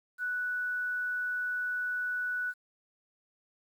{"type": "tone with quantisation", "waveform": "sine", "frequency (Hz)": 1480, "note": "F#6", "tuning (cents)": 0, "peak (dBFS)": -30, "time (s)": [0.18, 2.54], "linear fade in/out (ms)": 50, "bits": 10, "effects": []}